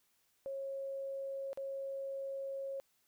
sine tone with dropouts, 545 Hz, C#5, 29 cents flat, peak -38 dBFS, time 0.46-2.8 s, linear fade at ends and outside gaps 0 ms, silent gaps 1.531-1.574 s, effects white hiss -75 dBFS RMS until 3.07 s

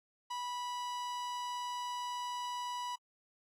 45% pulse tone, 981 Hz, B5, 12 cents flat, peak -37 dBFS, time 0.3-2.96 s, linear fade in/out 10 ms, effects low-pass 8000 Hz 12 dB/octave + AAC 64 kbps

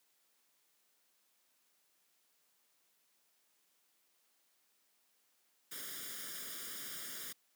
white noise with comb filter, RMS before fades -45 dBFS, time 5.71-7.33 s, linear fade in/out 10 ms, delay 0.58 ms, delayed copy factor +0.8, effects white hiss -75 dBFS RMS until 7.55 s + high-pass 200 Hz 12 dB/octave

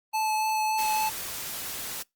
square tone with vibrato, 868 Hz, A5, 24 cents flat, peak -25 dBFS, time 0.13-1.1 s, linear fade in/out 20 ms, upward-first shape sine, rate 3.5 Hz, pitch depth 11 cents each way
white noise, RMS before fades -35 dBFS, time 0.78-2.03 s, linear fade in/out 10 ms
effects noise-tail reverb RT60 0.2 s tail -26 dB re dry + Opus 32 kbps

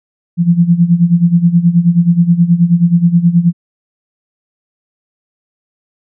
sine tone with tremolo, 171.9 Hz, F3, 27 cents flat, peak -3 dBFS, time 0.37-3.53 s, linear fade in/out 50 ms, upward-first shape sine, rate 9.4 Hz, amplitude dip 80%, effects none

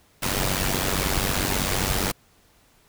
pink noise with amplitude modulation, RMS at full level -21 dBFS, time 0.22-2.12 s, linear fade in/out 10 ms, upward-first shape sine, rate 95.3 Hz, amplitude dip 75%, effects pink hiss -59 dBFS RMS until 2.88 s

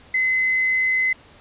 sine tone with quantisation, 2042 Hz, C7, 43 cents flat, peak -17 dBFS, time 0.14-1.13 s, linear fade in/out 5 ms, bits 7, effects pink hiss -49 dBFS RMS until 1.4 s + resampled to 8000 Hz

